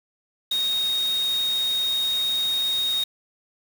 sine tone in noise, 3729 Hz, A#7, in tune, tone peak -21 dBFS, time 0.51-3.04 s, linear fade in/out 5 ms, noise white, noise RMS -36 dBFS, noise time 0.51-3.04 s, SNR +12 dB, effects none

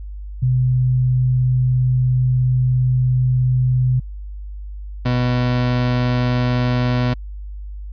sine / 30% pulse tone pair in turn, 127 / 123.74 Hz, B2 / B2, +49 / +4 cents, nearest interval unison, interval 45 cents, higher first, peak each -13 dBFS, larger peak neither, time 0.42-4 / 5.05-7.14 s, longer first, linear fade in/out 10 ms, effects added 50 Hz sine -28 dBFS peak until 7.92 s + resampled to 11025 Hz

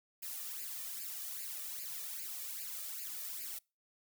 blue noise with flanger, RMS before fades -43 dBFS, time 0.22-3.59 s, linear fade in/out 10 ms, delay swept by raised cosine 0.42 to 1.72 ms, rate 2.5 Hz, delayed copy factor +0.8, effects noise-tail reverb RT60 0.3 s tail -26 dB re dry

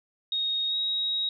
sine tone with pitch glide, 3736 to 3797 Hz, A#7 to A#7, +3 to +31 cents, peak -25 dBFS, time 0.32-1.29 s, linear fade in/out 2 ms, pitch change +28 cents, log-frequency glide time 0.67-0.76 s, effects none

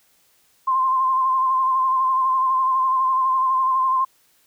sine tone with vibrato, 1046.5 Hz, C6, in tune, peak -16 dBFS, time 0.67-4.05 s, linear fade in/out 10 ms, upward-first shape sine, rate 12 Hz, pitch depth 34 cents each way, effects white hiss -60 dBFS RMS until 4.46 s

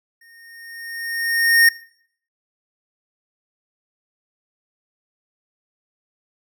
square tone with exponential growth, 1844 Hz, A#6, 19 cents flat, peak -9 dBFS, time 0.21-1.69 s, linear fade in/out 5 ms, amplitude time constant 320 ms, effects noise-tail reverb RT60 0.6 s tail -20 dB re dry

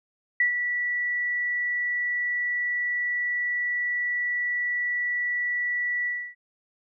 sine tone with ADSR envelope, 1950 Hz, B6, 23 cents flat, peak -17 dBFS, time 0.4-6.35 s, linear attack 4 ms, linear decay 110 ms, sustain -7 dB, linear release 290 ms, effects none

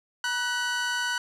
sawtooth tone pair together, 962.4 / 1491 Hz, B5 / F#6, -45 / +13 cents, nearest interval minor sixth, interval 758 cents, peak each -29 / -23 dBFS, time 0.24-1.18 s, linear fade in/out 2 ms, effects low-pass 8000 Hz 12 dB/octave + 10-bit

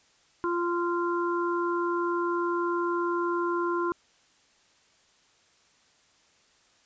harmonic tone, 346.4 Hz, F4, 14 cents flat, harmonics 1 / 3 / 4, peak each -27 / -30 / -34 dBFS, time 0.44-3.92 s, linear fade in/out 0 ms, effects white hiss -63 dBFS RMS until 6.85 s + resampled to 16000 Hz

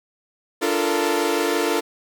sawtooth chord, Bb major seventh, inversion first, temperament equal with one note detuned, 293.7 / 344.8 / 440 / 466.2 Hz, D4 / F4 / A4 / Bb4, 0 / -22 / 0 / 0 cents, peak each -22 / -20 / -20 / -22 dBFS, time 0.61-1.81 s, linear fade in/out 20 ms, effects none

